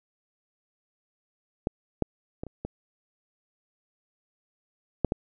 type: clicks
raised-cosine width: 2 ms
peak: -12 / -10 / -20 / -27 / -19 / -8 / -12 dBFS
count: 7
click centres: 1.671 / 2.023 / 2.435 / 2.467 / 2.65 / 5.047 / 5.121 s
effects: none